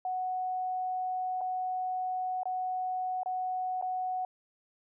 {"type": "tone with dropouts", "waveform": "sine", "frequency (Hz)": 740, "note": "F#5", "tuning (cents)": 0, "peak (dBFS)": -30, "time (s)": [0.05, 4.25], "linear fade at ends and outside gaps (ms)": 2, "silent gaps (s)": [[1.409, 1.413], [2.433, 2.455], [3.233, 3.259], [3.814, 3.824]], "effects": []}